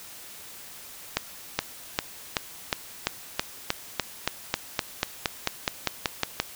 accelerating click train, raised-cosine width 0.2 ms, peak -5 dBFS, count 20, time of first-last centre 1.17-6.4 s, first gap 420 ms, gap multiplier 0.95, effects white hiss -44 dBFS RMS until 6.55 s

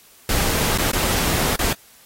pink noise with dropouts, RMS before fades -21 dBFS, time 0.29-1.73 s, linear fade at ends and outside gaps 2 ms, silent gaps 0.777-0.784 / 0.917-0.932 / 1.558-1.591 s, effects white hiss -50 dBFS RMS until 2.05 s + AAC 48 kbps

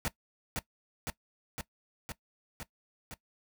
pink noise with echo, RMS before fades -32 dBFS, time 0.05-0.08 s, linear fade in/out 0 ms, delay 510 ms, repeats 6, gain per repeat -2 dB, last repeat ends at 3.14 s, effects noise-tail reverb RT60 0.1 s tail -19 dB re dry

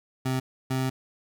25% pulse tone pair in turn, 130.2 / 130.76 Hz, C3 / C3, -8 / -1 cents, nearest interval unison, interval 7 cents, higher second, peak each -21 dBFS, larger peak neither, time 0.25-0.4 / 0.7-0.9 s, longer second, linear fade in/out 10 ms, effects none

